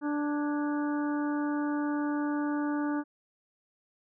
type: harmonic tone with a mistuned harmonic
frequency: 293.7 Hz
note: D4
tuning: in tune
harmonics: 1 / 2 / 3 / 4 / 5 / 6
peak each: -28 / -41 / -39 / -42 / -42 / -48 dBFS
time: 0.01-3.04 s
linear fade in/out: 50 ms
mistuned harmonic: 6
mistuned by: -100 cents
effects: none